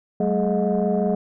sine tone cluster, 189 / 214.5 / 421 / 624 / 718 Hz, F#3 / A3 / G#4 / D#5 / F5, +37 / -44 / +24 / +5 / +48 cents, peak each -22 / -24 / -23 / -25 / -28 dBFS, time 0.2-1.15 s, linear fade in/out 5 ms, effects tanh soft clip ceiling -11 dBFS

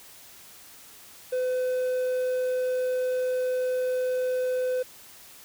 triangle tone, 507 Hz, B4, 45 cents sharp, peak -22 dBFS, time 1.32-4.83 s, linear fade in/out 10 ms, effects white hiss -49 dBFS RMS until 5.44 s

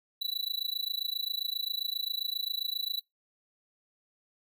square tone with amplitude modulation, 3951 Hz, B7, in tune, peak -28 dBFS, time 0.21-3.01 s, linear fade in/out 10 ms, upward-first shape sine, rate 27.5 Hz, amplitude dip 95%, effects noise-tail reverb RT60 0.2 s tail -26 dB re dry

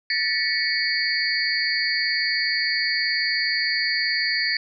sine tone cluster, 1767 / 1926 / 2224 / 4390 / 4711 Hz, A6 / B6 / C#7 / C#8 / D8, +7 / -44 / +5 / -18 / +5 cents, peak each -27 dBFS, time 0.1-4.57 s, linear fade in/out 2 ms, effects none

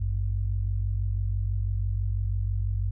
sine tone pair together, 51.91 / 98 Hz, G#1 / G2, 0 / 0 cents, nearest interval major seventh, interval 1100 cents, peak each -27 dBFS, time 0-2.91 s, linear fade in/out 10 ms, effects none

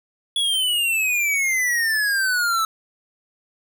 square exponential sweep, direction down, 3398 to 1303 Hz, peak -19 dBFS, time 0.36-2.65 s, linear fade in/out 2 ms, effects none

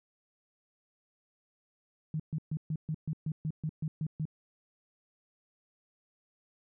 sine tone bursts, 155.56 Hz, D#3, in tune, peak -30 dBFS, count 12, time 2.14-4.254 s, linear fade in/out 2 ms, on 57 ms, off 130 ms, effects none

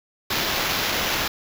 white noise with sample-and-hold, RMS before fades -24 dBFS, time 0.3-1.28 s, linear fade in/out 5 ms, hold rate 8820 Hz, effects none

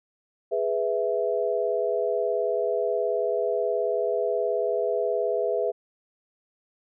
sine chord, E major, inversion first, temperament equal, 415.3 / 493.9 / 659.3 Hz, G#4 / B4 / E5, 0 / 0 / 0 cents, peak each -27 dBFS, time 0.51-5.72 s, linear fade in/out 20 ms, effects none

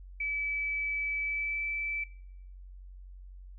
sine tone with pitch glide, 2299 to 2318 Hz, D7 to D7, -37 to -23 cents, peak -30 dBFS, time 0.2-2.04 s, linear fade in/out 5 ms, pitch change +14 cents, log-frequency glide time 1.21-1.63 s, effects noise-tail reverb RT60 0.8 s tail -24 dB re dry + added 46 Hz sine -45 dBFS peak until 3.58 s

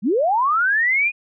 sine linear sweep, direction up, 168.3 to 2489 Hz, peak -15 dBFS, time 0.02-1.12 s, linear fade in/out 50 ms, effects none

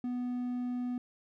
triangle tone, 246.9 Hz, B3, in tune, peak -30 dBFS, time 0.04-0.98 s, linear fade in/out 2 ms, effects none

